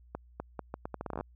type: accelerating click train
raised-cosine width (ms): 1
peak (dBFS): -22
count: 15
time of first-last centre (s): 0.15-1.209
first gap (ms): 250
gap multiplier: 0.77
effects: added 60 Hz sine -55 dBFS peak until 1.35 s